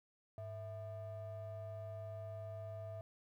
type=ring-modulated tone; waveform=triangle; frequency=277.2 Hz; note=C#4; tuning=in tune; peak=-39 dBFS; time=0.38-3.01 s; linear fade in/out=0 ms; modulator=380 Hz; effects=13-bit